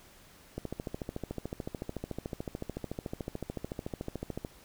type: click train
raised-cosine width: 2 ms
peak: -22 dBFS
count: 54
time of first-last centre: 0.58-4.449 s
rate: 13.7 Hz
effects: pink hiss -57 dBFS RMS until 4.64 s

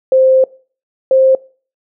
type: tone pair in turn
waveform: sine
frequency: 523.3 / 527.2 Hz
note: C5 / C5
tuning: 0 / +13 cents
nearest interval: unison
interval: 13 cents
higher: second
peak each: -6 dBFS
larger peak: neither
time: 0.12-0.44 / 1.11-1.35 s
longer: first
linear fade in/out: 2 ms
effects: noise-tail reverb RT60 0.4 s tail -22 dB re dry

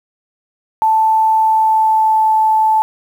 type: tone with pitch glide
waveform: sine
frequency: 880 to 873.9 Hz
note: A5 to A5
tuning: 0 to -12 cents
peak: -9 dBFS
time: 0.82-2.82 s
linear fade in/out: 0 ms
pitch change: -12 cents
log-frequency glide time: 1.4-2.35 s
effects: 7-bit

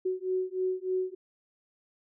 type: beating tone pair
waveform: sine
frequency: 370 / 373.3 Hz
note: F#4 / F#4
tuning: 0 / +15 cents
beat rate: 3.3 Hz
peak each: -31 dBFS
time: 0.05-1.15 s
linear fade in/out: 10 ms
effects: none

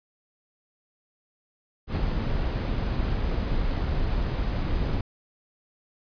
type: noise with ADSR envelope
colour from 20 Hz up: brown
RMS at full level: -23 dBFS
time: 1.87-5.01 s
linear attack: 91 ms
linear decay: 9 ms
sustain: -3 dB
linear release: 4 ms
effects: resampled to 11025 Hz

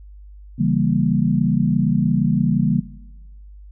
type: chord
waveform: sine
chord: C# diminished seventh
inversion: none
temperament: equal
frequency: 138.59 / 164.81 / 196 / 233.1 Hz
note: C#3 / E3 / G3 / Bb3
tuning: 0 / 0 / 0 / 0 cents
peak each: -21 dBFS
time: 0.58-2.81 s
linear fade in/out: 20 ms
effects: noise-tail reverb RT60 1.0 s tail -17 dB re dry + added 50 Hz sine -38 dBFS peak until 3.71 s

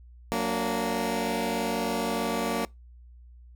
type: chord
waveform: 15% pulse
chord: Gb augmented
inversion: none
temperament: just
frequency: 185 / 231.2 / 289.1 Hz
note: Gb3 / Bb3 / D4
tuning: 0 / -14 / -27 cents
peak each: -26 / -22 / -27 dBFS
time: 0.32-2.65 s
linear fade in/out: 0 ms
effects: noise-tail reverb RT60 0.2 s tail -24 dB re dry + added 60 Hz sine -47 dBFS peak until 3.55 s

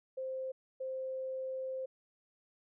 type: tone bursts at uneven times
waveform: sine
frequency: 523.3 Hz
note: C5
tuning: in tune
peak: -36 dBFS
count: 2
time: 0.17-0.52 / 0.8-1.86 s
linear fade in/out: 10 ms
effects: none

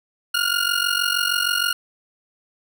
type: ring-modulated tone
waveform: 20% pulse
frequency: 1423 Hz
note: F6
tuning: 32 cents sharp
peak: -11 dBFS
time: 0.34-1.73 s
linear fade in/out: 5 ms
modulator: 23.2 Hz
effects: none

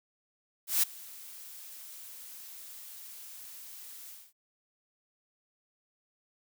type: noise with ADSR envelope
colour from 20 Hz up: blue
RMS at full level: -24 dBFS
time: 0.67-4.33 s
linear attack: 160 ms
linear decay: 9 ms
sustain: -23 dB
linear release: 230 ms
effects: none

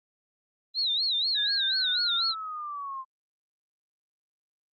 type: tone with vibrato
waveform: sine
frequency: 3951 Hz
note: B7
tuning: in tune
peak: -24 dBFS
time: 0.74-2.35 s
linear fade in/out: 50 ms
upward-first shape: sine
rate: 4.1 Hz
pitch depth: 170 cents each way
type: linear sweep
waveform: sine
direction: down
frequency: 1701 to 1041 Hz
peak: -33 dBFS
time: 1.34-3.05 s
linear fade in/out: 50 ms
effects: Opus 32 kbps

